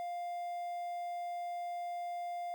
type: tone with quantisation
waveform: triangle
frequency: 700 Hz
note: F5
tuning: 4 cents sharp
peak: -35 dBFS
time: 0-2.54 s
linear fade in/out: 0 ms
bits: 10
effects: none